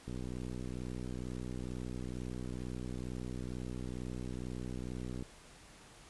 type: click train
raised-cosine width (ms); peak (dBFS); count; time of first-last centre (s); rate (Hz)
3; -29; 321; 0.08-5.225; 62.2
effects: pink hiss -57 dBFS RMS until 6.09 s + resampled to 24000 Hz

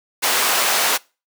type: high-pass noise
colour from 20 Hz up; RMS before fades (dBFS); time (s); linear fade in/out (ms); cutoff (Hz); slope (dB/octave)
pink; -18; 0.22-0.98; 20; 710; 12
effects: noise-tail reverb RT60 0.3 s tail -24 dB re dry

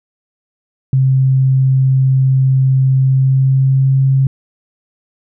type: tone with pitch glide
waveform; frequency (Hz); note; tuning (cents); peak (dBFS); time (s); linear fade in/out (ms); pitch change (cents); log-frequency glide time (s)
sine; 132.4 to 134.33; C3 to C3; +21 to +46; -8; 0.93-4.27; 2; +25; 2.96-4.01
effects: none

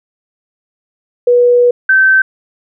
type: tone pair in turn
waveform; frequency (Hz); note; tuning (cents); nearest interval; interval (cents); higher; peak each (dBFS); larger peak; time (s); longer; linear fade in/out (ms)
sine; 486.8 / 1545.5; B4 / G6; -25 / -25; octave + minor sixth; 2000; second; -5; neither; 1.27-1.71 / 1.89-2.22; first; 5
effects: none

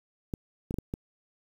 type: clicks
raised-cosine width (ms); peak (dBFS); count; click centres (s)
3; -19; 5; 0.338 / 0.709 / 0.742 / 0.786 / 0.939
effects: 8-bit

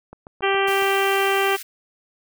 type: click train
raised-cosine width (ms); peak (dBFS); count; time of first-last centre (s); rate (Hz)
1; -25; 6; 0.13-0.823; 7.21
type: harmonic tone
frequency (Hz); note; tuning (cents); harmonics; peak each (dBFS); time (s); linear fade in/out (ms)
392; G4; 0; 1 / 2 / 3 / 4 / 5 / 6 / 7 / 8; -21 / -24 / -26 / -27 / -28 / -29 / -29 / -30; 0.42-1.57; 20
type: high-pass noise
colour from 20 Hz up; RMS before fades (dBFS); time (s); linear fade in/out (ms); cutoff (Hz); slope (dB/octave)
white; -35; 0.67-1.63; 10; 1400; 48
effects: none

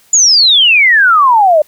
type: exponential sweep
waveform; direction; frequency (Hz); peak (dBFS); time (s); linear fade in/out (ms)
sine; down; 7040 to 587.3; -4; 0.13-1.62; 5
effects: white hiss -48 dBFS RMS until 1.67 s

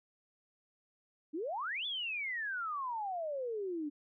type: exponential two-way sweep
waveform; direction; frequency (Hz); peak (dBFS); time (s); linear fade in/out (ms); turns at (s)
sine; up then down; 284 to 3520 to 284; -35; 1.33-3.9; 20; 1.86
effects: none

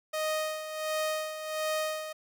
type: tone with tremolo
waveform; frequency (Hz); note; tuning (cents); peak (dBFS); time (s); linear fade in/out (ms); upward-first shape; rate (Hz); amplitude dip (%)
sawtooth; 622.3; D#5; 0; -24; 0.13-2.13; 10; sine; 1.4; 65
effects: none

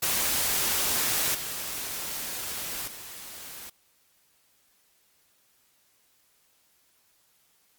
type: noise with level steps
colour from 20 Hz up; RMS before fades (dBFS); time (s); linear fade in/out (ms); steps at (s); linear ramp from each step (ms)
white; -26 / -34 / -42; 0.02-3.7; 10; 1.34 / 2.87; 10
effects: white hiss -66 dBFS RMS until 7.78 s + Opus 48 kbps

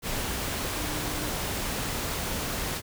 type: tone in noise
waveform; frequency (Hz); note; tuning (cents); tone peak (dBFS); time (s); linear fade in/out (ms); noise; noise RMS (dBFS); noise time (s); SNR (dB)
sine; 300.9; D4; +42; -37; 0.75-1.33; 50; pink; -31; 0.02-2.82; -9
effects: none

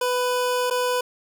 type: tone with dropouts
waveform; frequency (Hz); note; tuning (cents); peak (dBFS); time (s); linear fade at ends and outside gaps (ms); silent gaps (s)
25% pulse; 497.2; B4; +12; -17; 0.01-1.01; 5; 0.701-0.708
effects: none

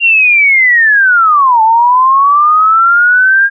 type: linear two-way sweep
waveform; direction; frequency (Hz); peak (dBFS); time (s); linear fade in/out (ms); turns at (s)
sine; down then up; 2792 to 871 to 1622; -4; 0-3.5; 50; 1.62
effects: none

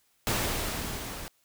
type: noise with level ramp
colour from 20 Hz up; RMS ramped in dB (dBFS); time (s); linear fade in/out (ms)
pink; -27 to -40; 0.27-1.28; 0
effects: white hiss -69 dBFS RMS until 1.44 s

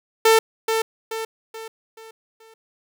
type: tone with echo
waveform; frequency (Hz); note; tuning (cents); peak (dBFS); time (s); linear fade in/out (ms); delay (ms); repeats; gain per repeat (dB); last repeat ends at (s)
sawtooth; 446.5; A4; +25; -8; 0.25-0.39; 5; 430; 5; -7; 2.54
effects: none

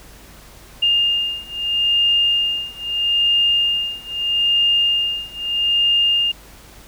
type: beating tone pair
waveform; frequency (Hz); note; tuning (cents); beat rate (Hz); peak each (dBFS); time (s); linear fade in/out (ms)
sine; 2817 / 2817.78; F7 / F7; +14 / +15; 0.78; -19 / -18; 0.82-6.32; 10
effects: added 50 Hz sine -46 dBFS peak until 6.87 s + pink hiss -44 dBFS RMS until 6.87 s

